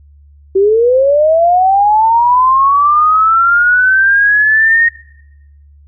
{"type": "linear sweep", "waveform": "sine", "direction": "up", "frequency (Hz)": [376.5, 1864.7], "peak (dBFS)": -6, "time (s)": [0.55, 4.89], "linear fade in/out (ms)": 10, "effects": ["noise-tail reverb RT60 0.9 s tail -22 dB re dry", "added 72 Hz sine -39 dBFS peak until 5.87 s"]}